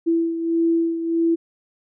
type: beating tone pair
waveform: sine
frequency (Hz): 332 / 333.6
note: E4 / E4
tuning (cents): +12 / +21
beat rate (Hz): 1.6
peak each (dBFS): -18 / -25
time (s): 0.06-1.36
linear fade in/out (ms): 20
effects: none